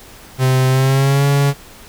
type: tone with pitch glide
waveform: 45% pulse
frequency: 130 to 140.95 Hz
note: C3 to C#3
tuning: -11 to +29 cents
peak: -11 dBFS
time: 0.38-1.54 s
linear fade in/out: 50 ms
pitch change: +140 cents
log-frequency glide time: 0.68-1.25 s
effects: pink hiss -40 dBFS RMS until 1.88 s